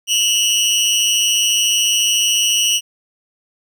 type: tone with amplitude modulation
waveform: 25% pulse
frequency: 2900 Hz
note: F#7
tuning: 35 cents flat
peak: -6 dBFS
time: 0.07-2.81 s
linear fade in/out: 50 ms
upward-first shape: sine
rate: 214 Hz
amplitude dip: 85%
effects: none